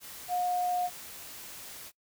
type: tone in noise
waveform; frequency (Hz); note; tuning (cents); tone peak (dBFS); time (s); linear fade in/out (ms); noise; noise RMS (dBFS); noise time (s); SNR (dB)
sine; 718; F5; +48; -27; 0.28-0.9; 50; white; -45; 0-1.92; +15
effects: noise-tail reverb RT60 0.1 s tail -22 dB re dry